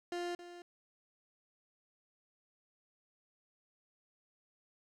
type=tone with echo; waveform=30% pulse; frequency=350 Hz; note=F4; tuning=4 cents sharp; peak=-34 dBFS; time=0.12-0.35 s; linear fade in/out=2 ms; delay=270 ms; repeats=1; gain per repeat=-12 dB; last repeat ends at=0.62 s; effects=low-pass 7000 Hz 12 dB/octave + 12-bit